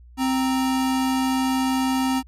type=tone pair together; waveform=square; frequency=261.6 / 932.3 Hz; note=C4 / A#5; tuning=0 / 0 cents; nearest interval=octave + minor seventh; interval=2200 cents; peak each=-21 / -29 dBFS; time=0.17-2.23 s; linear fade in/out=50 ms; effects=added 60 Hz sine -44 dBFS peak until 2.27 s + resampled to 32000 Hz